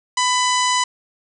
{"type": "harmonic tone", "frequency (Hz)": 998, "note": "B5", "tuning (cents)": 18, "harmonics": [1, 2, 3, 4, 5, 6, 7, 8, 9], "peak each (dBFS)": [-18, -24, -25, -27, -28, -28, -27, -32, -34], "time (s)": [0.17, 0.84], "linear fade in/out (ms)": 5, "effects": []}